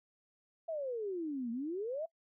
sine exponential two-way sweep, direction down then up, 674 to 225.5 to 674 Hz, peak -35 dBFS, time 0.68-2.06 s, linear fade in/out 10 ms, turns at 1.51 s, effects noise-tail reverb RT60 0.1 s tail -24 dB re dry

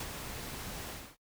pink noise with ADSR envelope, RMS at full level -37 dBFS, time 0-1.17 s, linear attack 4 ms, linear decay 43 ms, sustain -5 dB, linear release 270 ms, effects noise-tail reverb RT60 0.1 s tail -23 dB re dry

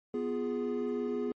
triangle chord, F diminished, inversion second, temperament equal, 246.9 / 349.2 / 415.3 Hz, Cb4 / F4 / Ab4, 0 / 0 / 0 cents, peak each -32 / -36 / -31 dBFS, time 0.14-1.32 s, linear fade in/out 2 ms, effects tanh soft clip ceiling -20 dBFS + MP3 32 kbps

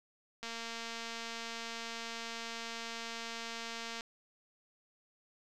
click train, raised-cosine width 0.2 ms, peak -25 dBFS, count 824, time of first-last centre 0.43-4.008 s, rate 230 Hz, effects none

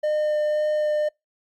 triangle tone with vibrato, 605 Hz, D#5, 49 cents flat, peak -18 dBFS, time 0.03-1.09 s, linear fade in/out 10 ms, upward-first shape sine, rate 1.9 Hz, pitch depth 8 cents each way, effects noise-tail reverb RT60 0.2 s tail -26 dB re dry + Opus 48 kbps

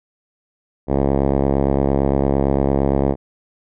5% pulse tone with low-pass filter, 68.8 Hz, C#2, 12 cents flat, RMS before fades -17 dBFS, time 0.87-3.16 s, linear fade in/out 50 ms, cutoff 610 Hz, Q 0.69, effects none

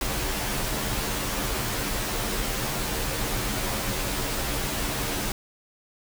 pink noise with comb filter, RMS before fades -28 dBFS, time 0.01-5.32 s, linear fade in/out 2 ms, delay 12 ms, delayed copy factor -0.75, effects none

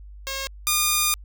5% pulse tone pair in turn, 541 / 1214.5 Hz, C#5 / D#6, -42 / -42 cents, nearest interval octave + major second, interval 1400 cents, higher second, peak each -16 / -7 dBFS, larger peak second, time 0.27-0.47 / 0.67-1.14 s, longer second, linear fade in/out 0 ms, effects added 50 Hz sine -39 dBFS peak until 1.24 s

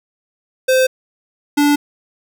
square tone pair in turn, 518 / 290.7 Hz, C5 / D4, -17 / -18 cents, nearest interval minor seventh, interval 1001 cents, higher first, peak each -11 dBFS, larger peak neither, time 0.68-0.87 / 1.57-1.76 s, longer neither, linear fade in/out 10 ms, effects none

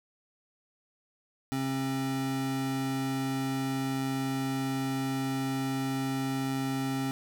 square tone pair together, 134.1 / 268 Hz, C3 / C4, +43 / +42 cents, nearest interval octave, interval 1199 cents, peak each -35 / -31 dBFS, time 1.52-7.11 s, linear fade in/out 0 ms, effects none

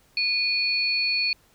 sine tone pair together, 2457 / 4401 Hz, D#7 / C#8, -22 / -13 cents, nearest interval minor seventh, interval 1009 cents, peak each -24 dBFS, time 0.17-1.33 s, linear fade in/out 2 ms, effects pink hiss -60 dBFS RMS until 1.54 s

